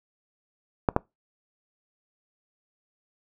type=clicks; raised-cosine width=1 ms; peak=-6 dBFS; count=2; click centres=0.888 / 0.964 s; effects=noise-tail reverb RT60 0.2 s tail -23 dB re dry